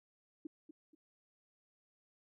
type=tone with echo; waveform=sine; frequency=309 Hz; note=D#4; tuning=12 cents flat; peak=-40 dBFS; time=0.45-0.47 s; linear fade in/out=5 ms; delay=240 ms; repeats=2; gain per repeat=-10 dB; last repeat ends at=0.95 s; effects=none